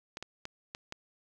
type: clicks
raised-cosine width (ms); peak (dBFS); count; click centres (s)
0.2; -22; 5; 0.171 / 0.226 / 0.454 / 0.749 / 0.924
effects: none